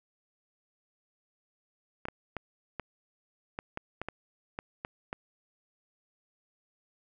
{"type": "clicks", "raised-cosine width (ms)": 0.5, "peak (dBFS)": -20, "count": 11, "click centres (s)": [2.054, 2.085, 2.367, 2.797, 3.589, 3.774, 4.016, 4.086, 4.589, 4.849, 5.129], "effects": []}